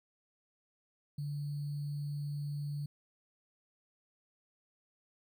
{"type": "tone with sample-and-hold", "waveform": "sine", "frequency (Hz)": 145.3, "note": "D3", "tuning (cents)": -18, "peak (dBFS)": -35, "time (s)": [1.18, 2.86], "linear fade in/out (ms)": 5, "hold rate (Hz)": 4410, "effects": []}